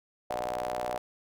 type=ring-modulated tone; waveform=sawtooth; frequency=61.3 Hz; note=B1; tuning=12 cents flat; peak=-24 dBFS; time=0.3-0.98 s; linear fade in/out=5 ms; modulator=665 Hz; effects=none